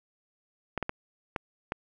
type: clicks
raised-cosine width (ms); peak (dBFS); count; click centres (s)
0.5; -15; 5; 0.777 / 0.827 / 0.894 / 1.362 / 1.721
effects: none